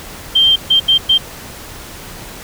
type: tone bursts at uneven times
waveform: sine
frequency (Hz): 3156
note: G7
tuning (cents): +11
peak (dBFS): -7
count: 4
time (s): 0.35-0.56 / 0.7-0.8 / 0.88-0.98 / 1.09-1.18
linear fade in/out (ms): 10
effects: pink hiss -32 dBFS RMS until 2.43 s